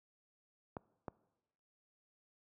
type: clicks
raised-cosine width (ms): 1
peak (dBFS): -27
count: 2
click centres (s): 0.768 / 1.082
effects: noise-tail reverb RT60 1.0 s tail -22 dB re dry + high-pass 80 Hz 12 dB/octave